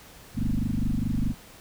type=tone with frequency modulation; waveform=sine; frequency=122.6 Hz; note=B2; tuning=12 cents flat; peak=-23 dBFS; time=0.34-1.35 s; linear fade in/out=50 ms; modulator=24.8 Hz; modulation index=5.5; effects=pink hiss -49 dBFS RMS until 1.6 s